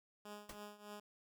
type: tone with tremolo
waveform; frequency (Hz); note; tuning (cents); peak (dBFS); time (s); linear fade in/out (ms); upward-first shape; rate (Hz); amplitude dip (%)
10% pulse; 207.7; G#3; 0; -39; 0.25-1; 5; triangle; 3.3; 85
type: noise with exponential decay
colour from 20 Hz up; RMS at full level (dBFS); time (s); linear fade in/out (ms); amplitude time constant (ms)
pink; -44; 0.49-0.61; 5; 24
effects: none